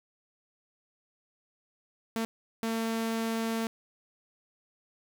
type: tone bursts at uneven times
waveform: sawtooth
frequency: 226 Hz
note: A3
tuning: 47 cents sharp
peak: -25 dBFS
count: 2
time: 2.16-2.25 / 2.63-3.67 s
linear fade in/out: 0 ms
effects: 11-bit